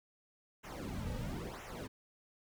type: noise with flanger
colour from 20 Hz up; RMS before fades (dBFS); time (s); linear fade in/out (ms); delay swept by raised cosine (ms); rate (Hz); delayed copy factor
brown; -42; 0.63-1.88; 20; 0.22 to 2.92; 1; -0.85
effects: none